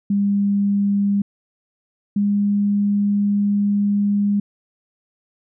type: tone pair in turn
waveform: sine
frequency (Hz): 201.1 / 203.4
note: G3 / G#3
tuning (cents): +44 / -36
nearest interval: unison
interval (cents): 20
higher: second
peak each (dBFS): -15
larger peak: neither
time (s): 0.1-1.22 / 2.16-4.4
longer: second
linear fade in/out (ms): 5
effects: none